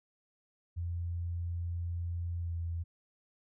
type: tone with pitch glide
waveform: sine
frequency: 86 to 84.33 Hz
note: F2 to E2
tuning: -26 to +40 cents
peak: -33 dBFS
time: 0.76-2.84 s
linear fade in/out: 20 ms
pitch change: -34 cents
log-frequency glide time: 2.4-2.53 s
effects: none